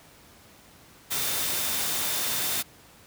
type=tone in noise; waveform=sine; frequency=3597 Hz; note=A7; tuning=37 cents sharp; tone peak=-38 dBFS; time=1.1-2.63 s; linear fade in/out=20 ms; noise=white; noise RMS=-28 dBFS; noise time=1.1-2.63 s; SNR=-13 dB; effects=pink hiss -53 dBFS RMS until 3.06 s + high-pass 60 Hz 12 dB/octave